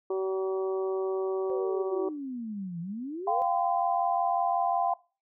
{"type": "harmonic tone", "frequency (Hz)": 190.3, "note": "F#3", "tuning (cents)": 49, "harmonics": [2, 3, 4, 5, 6], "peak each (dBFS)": [-27, -38, -42, -44, -43], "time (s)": [0.1, 2.09], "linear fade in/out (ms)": 5}
{"type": "exponential two-way sweep", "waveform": "sine", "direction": "down then up", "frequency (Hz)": [532, 164.81, 532], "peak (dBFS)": -33, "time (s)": [1.5, 3.42], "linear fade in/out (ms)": 0, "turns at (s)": 2.8}
{"type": "chord", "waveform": "sine", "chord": "F suspended second", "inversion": "none", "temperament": "equal with one note detuned", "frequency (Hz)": [698.5, 784, 1024.4], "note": ["F5", "G5", "C6"], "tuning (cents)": [0, 0, -37], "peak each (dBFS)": [-27, -28, -32], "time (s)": [3.27, 4.94], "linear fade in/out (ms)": 5}
{"effects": ["noise-tail reverb RT60 0.3 s tail -20 dB re dry"]}